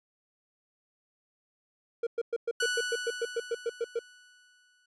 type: tone bursts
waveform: triangle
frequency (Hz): 466.2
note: A#4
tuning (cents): 0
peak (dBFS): -25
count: 14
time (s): 2.03-3.992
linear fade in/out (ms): 5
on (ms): 38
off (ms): 110
type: tone with exponential decay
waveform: sawtooth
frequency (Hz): 1479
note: F#6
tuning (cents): -1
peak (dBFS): -23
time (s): 2.6-4.86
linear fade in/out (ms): 5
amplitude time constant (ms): 490
effects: resampled to 22050 Hz